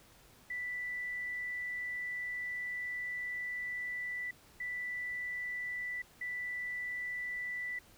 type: tone bursts at uneven times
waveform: sine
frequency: 1975.5 Hz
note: B6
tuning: in tune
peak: -36 dBFS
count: 3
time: 0.5-4.31 / 4.6-6.02 / 6.21-7.79 s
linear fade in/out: 5 ms
effects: pink hiss -61 dBFS RMS until 7.97 s